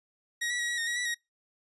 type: tone with pitch steps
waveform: sawtooth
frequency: 1893 / 1945 / 1906 / 1919 / 1845 / 1909 / 1957 / 1888 Hz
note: A#6 / B6 / A#6 / A#6 / A#6 / A#6 / B6 / A#6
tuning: +26 / -27 / +38 / +50 / -18 / +41 / -16 / +22 cents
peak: -26 dBFS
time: 0.41-1.146 s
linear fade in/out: 10 ms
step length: 92 ms
effects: noise-tail reverb RT60 0.2 s tail -23 dB re dry + resampled to 24000 Hz